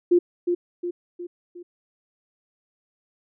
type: tone with echo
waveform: sine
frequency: 350.9 Hz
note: F4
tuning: 8 cents sharp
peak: -13 dBFS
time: 0.11-0.19 s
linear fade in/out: 10 ms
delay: 360 ms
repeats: 4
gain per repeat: -6 dB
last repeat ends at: 1.63 s
effects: none